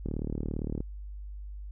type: click train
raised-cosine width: 3 ms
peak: -20 dBFS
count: 29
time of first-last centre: 0.06-0.805 s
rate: 37.6 Hz
effects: added 50 Hz sine -38 dBFS peak until 1.71 s